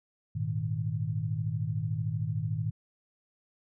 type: chord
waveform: sine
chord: Ab suspended second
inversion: none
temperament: equal with one note detuned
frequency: 103.83 / 117.15 / 155.56 Hz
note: Ab2 / Bb2 / Eb3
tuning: 0 / +9 / 0 cents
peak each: -33 dBFS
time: 0.35-2.71 s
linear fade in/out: 10 ms
effects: none